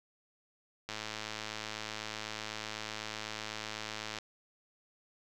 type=click train; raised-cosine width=0.2 ms; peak=-21 dBFS; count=357; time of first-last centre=0.89-4.186 s; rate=108 Hz; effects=none